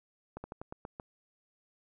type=slowing click train; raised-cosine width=1 ms; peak=-27 dBFS; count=7; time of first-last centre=0.37-0.998 s; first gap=70 ms; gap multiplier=1.16; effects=none

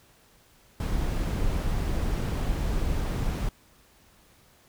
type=noise; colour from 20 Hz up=brown; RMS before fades=-27 dBFS; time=0.8-3.49 s; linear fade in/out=2 ms; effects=pink hiss -59 dBFS RMS until 4.68 s

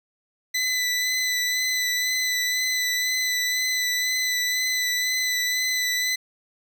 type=tone with vibrato; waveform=20% pulse; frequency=2000 Hz; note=B6; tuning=21 cents sharp; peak=-17 dBFS; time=0.54-6.16 s; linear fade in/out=10 ms; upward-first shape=sine; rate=2 Hz; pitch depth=19 cents each way; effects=none

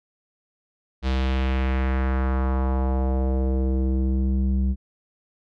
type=tone with low-pass filter sweep; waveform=square; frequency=65.41 Hz; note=C2; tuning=in tune; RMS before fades=-22 dBFS; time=1.02-4.76 s; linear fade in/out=50 ms; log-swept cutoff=4100 to 170 Hz; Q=1.7; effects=none

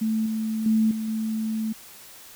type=tone with level steps; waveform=sine; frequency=220 Hz; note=A3; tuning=in tune; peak=-21 / -24 / -17 / -26 / -24 dBFS; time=0.01-1.73 s; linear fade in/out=10 ms; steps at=0.26 / 0.66 / 0.91 / 1.08 s; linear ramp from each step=2 ms; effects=white hiss -46 dBFS RMS until 2.35 s

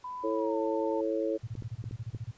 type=tone with pitch glide; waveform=sine; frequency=998 to 894.3 Hz; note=B5 to A5; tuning=+18 to +28 cents; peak=-36 dBFS; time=0.04-1.01 s; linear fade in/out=5 ms; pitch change=-190 cents; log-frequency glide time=0.34-0.59 s
type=chord; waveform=sine; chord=A major; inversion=second; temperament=just; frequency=330 / 440 / 550 Hz; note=E4 / A4 / C#5; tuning=+2 / 0 / -14 cents; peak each=-32 dBFS; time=0.23-1.38 s; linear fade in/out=20 ms
type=tone bursts; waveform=sine; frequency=113.5 Hz; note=A#2; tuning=46 cents flat; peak=-33 dBFS; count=13; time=1.43-2.314 s; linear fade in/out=10 ms; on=44 ms; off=26 ms
type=clicks; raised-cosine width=3 ms; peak=-29 dBFS; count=5; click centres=1.553 / 1.623 / 1.841 / 1.911 / 2.148 s
effects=pink hiss -61 dBFS RMS until 2.37 s + resampled to 16000 Hz

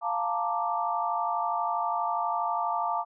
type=chord; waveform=sine; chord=Bb major seventh; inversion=second; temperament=equal; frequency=698.5 / 880 / 932.3 / 1174.7 Hz; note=F5 / A5 / Bb5 / D6; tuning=0 / 0 / 0 / 0 cents; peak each=-31 / -31 / -33 / -31 dBFS; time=0.01-3.05 s; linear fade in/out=50 ms; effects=none

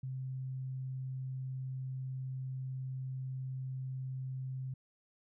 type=tone; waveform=sine; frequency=130.81 Hz; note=C3; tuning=in tune; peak=-37 dBFS; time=0.03-4.74 s; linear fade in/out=5 ms; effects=none

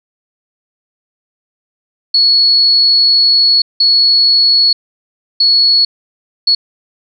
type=tone bursts at uneven times; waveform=sine; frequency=4376 Hz; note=C#8; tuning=23 cents flat; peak=-6 dBFS; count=4; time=2.14-3.62 / 3.8-4.73 / 5.4-5.85 / 6.47-6.55 s; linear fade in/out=5 ms; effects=none

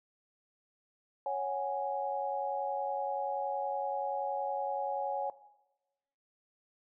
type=chord; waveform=sine; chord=C# suspended fourth; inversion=none; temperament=equal; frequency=554.4 / 740 / 830.6 Hz; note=C#5 / F#5 / G#5; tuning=0 / 0 / 0 cents; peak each=-36 / -38 / -34 dBFS; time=1.26-5.3 s; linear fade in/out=2 ms; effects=noise-tail reverb RT60 1.0 s tail -17 dB re dry

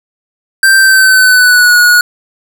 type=tone with pitch glide; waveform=square; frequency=1568 to 1454.6 Hz; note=G6 to F#6; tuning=0 to -30 cents; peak=-4 dBFS; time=0.63-2.01 s; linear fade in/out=2 ms; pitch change=-130 cents; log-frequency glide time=0.76-1.78 s; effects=none

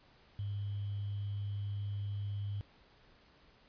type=tone with sample-and-hold; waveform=sine; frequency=101.4 Hz; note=G#2; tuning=41 cents flat; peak=-35 dBFS; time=0.39-2.61 s; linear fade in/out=0 ms; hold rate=3150 Hz; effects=pink hiss -64 dBFS RMS until 3.68 s + resampled to 11025 Hz

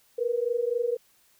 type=tone pair together; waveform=sine; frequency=466.2 / 490.1 Hz; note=A#4 / B4; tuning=0 / -13 cents; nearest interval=minor second; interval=87 cents; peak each=-27 dBFS; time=0.18-0.97 s; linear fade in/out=10 ms; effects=white hiss -63 dBFS RMS until 1.39 s

